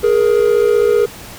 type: tone pair together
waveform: triangle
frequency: 416.6 / 472.2 Hz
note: G#4 / A#4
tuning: +5 / +22 cents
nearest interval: major second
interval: 217 cents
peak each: -10 / -11 dBFS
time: 0.03-1.06 s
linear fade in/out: 10 ms
effects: pink hiss -34 dBFS RMS until 1.38 s